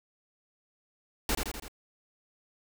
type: noise with echo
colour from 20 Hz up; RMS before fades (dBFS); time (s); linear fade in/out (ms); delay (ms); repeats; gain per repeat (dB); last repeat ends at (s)
pink; -28; 1.29-1.35; 2; 83; 4; -4; 1.682
effects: none